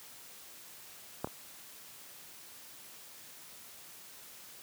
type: clicks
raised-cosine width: 1 ms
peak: -18 / -30 dBFS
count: 2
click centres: 1.245 / 1.273 s
effects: white hiss -52 dBFS RMS until 4.62 s + high-pass 80 Hz 12 dB/octave